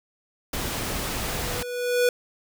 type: noise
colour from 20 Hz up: pink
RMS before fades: -29 dBFS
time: 0.53-1.63 s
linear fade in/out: 5 ms
type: tone with exponential growth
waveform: square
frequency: 490 Hz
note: B4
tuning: 14 cents flat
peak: -17 dBFS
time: 0.94-2.09 s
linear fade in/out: 2 ms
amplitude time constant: 250 ms
effects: none